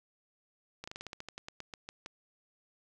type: slowing click train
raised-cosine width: 0.2 ms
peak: -25 dBFS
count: 15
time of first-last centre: 0.84-2.061 s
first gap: 35 ms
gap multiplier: 1.13
effects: none